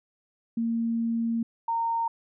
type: tone pair in turn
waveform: sine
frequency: 230 / 920 Hz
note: A#3 / A#5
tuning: -23 / -23 cents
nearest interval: 2 octaves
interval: 2400 cents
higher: second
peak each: -24 dBFS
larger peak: neither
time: 0.57-1.43 / 1.68-2.08 s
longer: first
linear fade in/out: 5 ms
effects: none